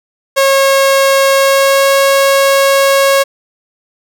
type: tone with pitch glide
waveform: sawtooth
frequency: 545 to 549.1 Hz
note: C#5 to C#5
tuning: -29 to -17 cents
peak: -3 dBFS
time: 0.36-3.24 s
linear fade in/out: 20 ms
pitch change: +12 cents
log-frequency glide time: 1.33-1.92 s
effects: none